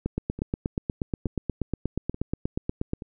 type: two click trains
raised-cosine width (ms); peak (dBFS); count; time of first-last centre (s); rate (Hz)
3; -13 / -23; 25 / 4; 0.06-2.934 / 0.39-3.022; 8.35 / 1.14
effects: none